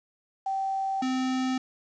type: tone pair in turn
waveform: sine / square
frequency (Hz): 775 / 258.6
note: G5 / C4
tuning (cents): -20 / -20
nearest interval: octave + perfect fifth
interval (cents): 1900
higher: first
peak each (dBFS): -26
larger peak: neither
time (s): 0.46-1.02 / 1.02-1.58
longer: neither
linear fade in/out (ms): 5
effects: resampled to 16000 Hz + 9-bit